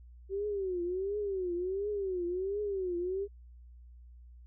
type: tone with vibrato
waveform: sine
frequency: 380.6 Hz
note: F#4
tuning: 49 cents sharp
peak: -31 dBFS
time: 0.29-3.28 s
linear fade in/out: 50 ms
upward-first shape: triangle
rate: 1.4 Hz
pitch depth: 180 cents each way
effects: added 60 Hz sine -50 dBFS peak until 4.46 s